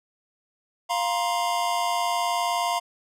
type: chord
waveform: square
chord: F suspended fourth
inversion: none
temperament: equal with one note detuned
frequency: 698.5 / 947 / 1046.5 Hz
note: F5 / Bb5 / C6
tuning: 0 / +27 / 0 cents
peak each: -27 / -28 / -30 dBFS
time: 0.89-2.8 s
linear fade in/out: 20 ms
effects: low-pass 12000 Hz 12 dB/octave